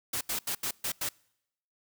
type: noise bursts at uneven times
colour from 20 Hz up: white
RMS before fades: -32 dBFS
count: 6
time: 0.13-0.21 / 0.29-0.39 / 0.47-0.55 / 0.63-0.71 / 0.84-0.92 / 1.01-1.09 s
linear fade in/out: 5 ms
effects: noise-tail reverb RT60 0.8 s tail -26 dB re dry